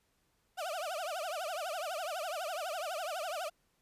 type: tone with vibrato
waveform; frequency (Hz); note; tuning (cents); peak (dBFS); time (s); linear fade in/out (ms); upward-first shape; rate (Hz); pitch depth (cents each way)
35% pulse; 669; E5; +25; -34; 0.57-3.5; 20; triangle; 12; 270
effects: pink hiss -75 dBFS RMS until 3.81 s + resampled to 32000 Hz